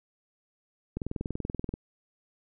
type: click train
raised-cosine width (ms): 3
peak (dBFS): -19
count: 17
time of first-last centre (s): 0.97-1.739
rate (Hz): 20.8
effects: none